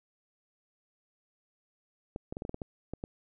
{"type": "clicks", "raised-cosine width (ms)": 2, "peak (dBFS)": -23, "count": 10, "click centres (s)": [2.161, 2.325, 2.369, 2.421, 2.451, 2.494, 2.544, 2.618, 2.936, 3.039], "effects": []}